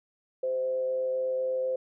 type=tone with frequency modulation; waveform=sine; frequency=517 Hz; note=C5; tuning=21 cents flat; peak=-26 dBFS; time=0.43-1.76 s; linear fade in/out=5 ms; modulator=130 Hz; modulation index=0.25; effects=none